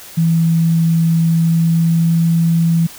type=tone with pitch glide; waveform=sine; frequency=164.81 to 166.24 Hz; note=E3 to E3; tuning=0 to +15 cents; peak=-10 dBFS; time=0.17-2.87 s; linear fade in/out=10 ms; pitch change=+15 cents; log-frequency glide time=1.34-2.31 s; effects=white hiss -36 dBFS RMS until 2.98 s